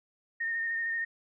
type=tone with vibrato; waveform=sine; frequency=1835 Hz; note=A#6; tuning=28 cents flat; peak=-29 dBFS; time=0.4-1.05 s; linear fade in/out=10 ms; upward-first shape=square; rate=13 Hz; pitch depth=19 cents each way; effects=none